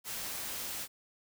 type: noise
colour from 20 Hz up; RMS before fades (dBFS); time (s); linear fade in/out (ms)
white; -39; 0.04-0.88; 50
effects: none